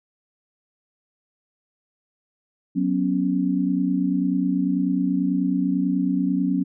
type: chord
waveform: sine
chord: F# suspended fourth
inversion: none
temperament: equal with one note detuned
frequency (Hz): 185 / 246.9 / 276.1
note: F#3 / B3 / C#4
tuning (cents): 0 / 0 / -7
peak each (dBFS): -23 / -26 / -22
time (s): 2.75-6.64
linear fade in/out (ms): 20
effects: none